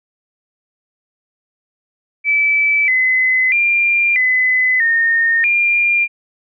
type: tone with pitch steps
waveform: sine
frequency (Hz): 2309 / 2032 / 2390 / 2018 / 1836 / 2399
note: D7 / B6 / D7 / B6 / A#6 / D7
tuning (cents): -30 / +49 / +30 / +37 / -27 / +36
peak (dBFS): -11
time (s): 2.24-6.08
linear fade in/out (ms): 50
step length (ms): 640
effects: none